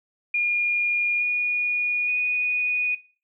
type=tone with pitch steps; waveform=sine; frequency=2424 / 2448 / 2472 Hz; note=D#7 / D#7 / D#7; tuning=-46 / -29 / -12 cents; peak=-20 dBFS; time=0.34-2.95 s; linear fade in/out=5 ms; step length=870 ms; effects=noise-tail reverb RT60 0.4 s tail -21 dB re dry